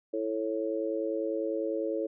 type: harmonic tone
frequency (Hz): 110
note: A2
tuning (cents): 0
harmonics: 3 / 4 / 5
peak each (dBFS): -33 / -33 / -33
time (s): 0.13-2.07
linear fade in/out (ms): 10
effects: none